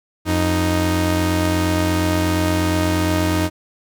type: tone pair together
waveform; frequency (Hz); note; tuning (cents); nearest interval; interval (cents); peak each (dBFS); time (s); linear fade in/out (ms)
sawtooth; 88.47 / 311.1; F2 / D#4; +23 / 0; octave + minor seventh; 2177; -15; 0.25-3.5; 50
effects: none